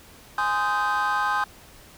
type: chord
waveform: triangle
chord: Ab major seventh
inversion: none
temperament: just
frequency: 830.6 / 1038.3 / 1245.9 / 1557.4 Hz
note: Ab5 / C6 / Eb6 / G6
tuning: 0 / -14 / +2 / -12 cents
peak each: -24 dBFS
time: 0.38-1.44 s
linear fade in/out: 2 ms
effects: tanh soft clip ceiling -15 dBFS + pink hiss -49 dBFS RMS until 1.97 s